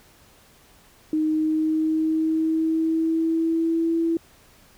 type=tone with pitch glide; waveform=sine; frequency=310.7 to 331.1 Hz; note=D#4 to E4; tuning=-2 to +8 cents; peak=-19 dBFS; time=1.13-4.17 s; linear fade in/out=2 ms; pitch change=+110 cents; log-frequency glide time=1.23-3.99 s; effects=pink hiss -54 dBFS RMS until 4.77 s